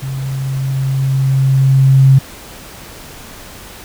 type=tone with level ramp; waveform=sine; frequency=134.2 Hz; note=C3; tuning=44 cents sharp; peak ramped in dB=-19 to -3 dBFS; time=0.02-2.19 s; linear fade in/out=10 ms; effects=pink hiss -34 dBFS RMS until 3.84 s